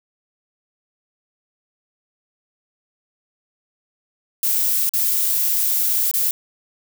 violet noise with dropouts, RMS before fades -19 dBFS, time 4.43-6.31 s, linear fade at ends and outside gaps 2 ms, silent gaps 4.893-4.936 / 6.113-6.138 s, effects none

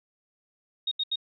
sine tone bursts, 3729 Hz, A#7, in tune, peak -25 dBFS, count 3, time 0.87-1.158 s, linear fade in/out 5 ms, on 44 ms, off 78 ms, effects none

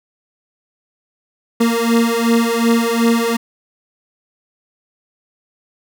30% pulse beating tone pair, 230.4 / 233.1 Hz, A#3 / A#3, -20 / 0 cents, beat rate 2.7 Hz, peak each -13 dBFS, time 1.6-3.37 s, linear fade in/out 10 ms, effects none

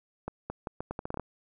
accelerating click train, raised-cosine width 1 ms, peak -20 dBFS, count 11, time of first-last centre 0.28-1.197 s, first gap 220 ms, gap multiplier 0.78, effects none

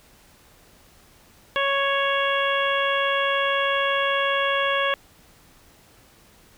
harmonic tone, 554.4 Hz, C#5, in tune, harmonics 1 / 2 / 3 / 4 / 5 / 6, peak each -25 / -25 / -26 / -31 / -29 / -30 dBFS, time 1.56-4.94 s, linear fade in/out 0 ms, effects pink hiss -54 dBFS RMS until 6.57 s

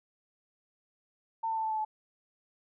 sine tone with pitch steps, 901 / 893.2 / 885.5 / 877.9 / 870.3 / 862.8 Hz, A5 / A5 / A5 / A5 / A5 / A5, +41 / +26 / +11 / -4 / -19 / -34 cents, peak -29 dBFS, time 1.43-1.85 s, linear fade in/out 10 ms, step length 70 ms, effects none

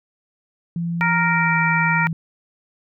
sine tone with pitch glide, 169.7 to 163.26 Hz, F3 to E3, -49 to -16 cents, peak -21 dBFS, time 0.76-2.13 s, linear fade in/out 2 ms, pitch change -67 cents, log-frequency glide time 1.22-1.56 s
harmonic tone, 466.2 Hz, A#4, in tune, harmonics 2 / 3 / 4 / 5, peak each -22 / -22 / -22 / -22 dBFS, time 1.01-2.07 s, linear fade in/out 0 ms
effects none

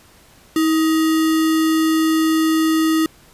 sine tone with sample-and-hold, 319.3 Hz, D#4, 45 cents sharp, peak -13 dBFS, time 0.56-3.06 s, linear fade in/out 2 ms, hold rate 1575 Hz, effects pink hiss -49 dBFS RMS until 3.33 s + resampled to 32000 Hz

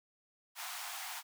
pink high-pass noise, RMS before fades -43 dBFS, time 0.55-1.23 s, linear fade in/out 50 ms, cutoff 700 Hz, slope 96 dB/octave, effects none

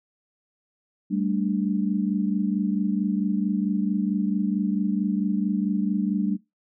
sine chord, G suspended second, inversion none, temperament just, 196 / 220.5 / 294 Hz, G3 / A3 / D4, 0 / +4 / +2 cents, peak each -24 / -27 / -28 dBFS, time 1.1-6.37 s, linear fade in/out 20 ms, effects noise-tail reverb RT60 0.2 s tail -23 dB re dry

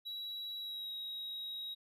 triangle tone with pitch glide, 3895 to 3813 Hz, B7 to A#7, -25 to +38 cents, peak -39 dBFS, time 0.05-1.75 s, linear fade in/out 20 ms, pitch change -37 cents, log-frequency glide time 0.59-0.93 s, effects none

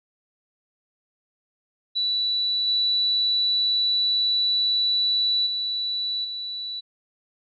sine tone with level steps, 3951 Hz, B7, in tune, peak -21 / -19 / -24 / -29 dBFS, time 1.95-6.81 s, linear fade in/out 20 ms, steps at 2.67 / 5.46 / 6.24 s, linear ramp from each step 10 ms, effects none

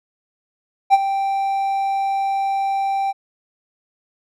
triangle tone with ADSR envelope, 784 Hz, G5, in tune, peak -4 dBFS, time 0.9-3.13 s, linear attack 37 ms, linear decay 32 ms, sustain -12 dB, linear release 30 ms, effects none

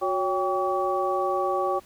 sine tone cluster, 367.6 / 559 / 787 / 1138 Hz, F#4 / C#5 / G5 / C#6, -11 / +14 / +7 / +45 cents, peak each -28 dBFS, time 0.01-1.8 s, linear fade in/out 20 ms, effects pink hiss -54 dBFS RMS until 1.85 s

